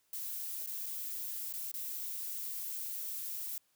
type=noise with dropouts; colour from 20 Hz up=violet; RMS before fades=-40 dBFS; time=0.13-3.58 s; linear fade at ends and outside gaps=1 ms; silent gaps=0.662-0.673 / 0.859-0.863 / 1.526-1.537 / 1.715-1.74 s; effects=white hiss -74 dBFS RMS until 3.75 s